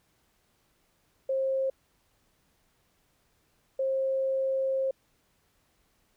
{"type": "tone bursts at uneven times", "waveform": "sine", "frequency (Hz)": 533, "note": "C5", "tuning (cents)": 32, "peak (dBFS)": -25, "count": 2, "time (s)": [[1.29, 1.7], [3.79, 4.91]], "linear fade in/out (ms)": 5, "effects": ["pink hiss -70 dBFS RMS until 6.16 s"]}